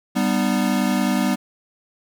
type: chord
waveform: square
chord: G augmented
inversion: none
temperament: equal with one note detuned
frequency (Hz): 196 / 246.9 / 303.5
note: G3 / B3 / D#4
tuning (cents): 0 / 0 / -43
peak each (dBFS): -22 / -22 / -26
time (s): 0.15-1.36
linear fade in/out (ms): 20
effects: none